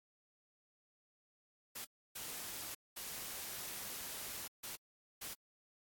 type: noise bursts at uneven times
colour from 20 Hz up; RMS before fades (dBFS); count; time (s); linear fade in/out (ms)
white; -45; 5; 1.75-1.85 / 2.15-2.75 / 2.96-4.48 / 4.63-4.76 / 5.21-5.34; 10
effects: AAC 64 kbps